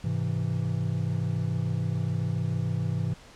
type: chord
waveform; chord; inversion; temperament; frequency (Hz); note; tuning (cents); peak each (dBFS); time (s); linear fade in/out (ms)
triangle; Ab augmented; none; equal; 103.83 / 130.81 / 164.81; Ab2 / C3 / E3; 0 / 0 / 0; -28; 0.04-3.14; 5
effects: pink hiss -51 dBFS RMS until 3.35 s + low-pass 7000 Hz 12 dB/octave